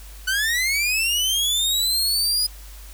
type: linear sweep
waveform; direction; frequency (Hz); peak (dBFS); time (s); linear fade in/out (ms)
sawtooth; up; 1480 to 4978; -16; 0.27-2.47; 10
effects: added 50 Hz sine -38 dBFS peak until 2.93 s + white hiss -46 dBFS RMS until 2.93 s